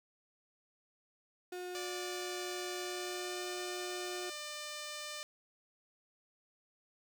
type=tone; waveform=35% pulse; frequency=360.6 Hz; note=F#4; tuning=45 cents flat; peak=-39 dBFS; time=1.52-4.3 s; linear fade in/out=5 ms
type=tone with pitch glide; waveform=5% pulse; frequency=587.3 to 597.9 Hz; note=D5 to D5; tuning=0 to +31 cents; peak=-30 dBFS; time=1.75-5.23 s; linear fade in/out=0 ms; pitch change=+31 cents; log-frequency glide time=2.8-3.42 s
effects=none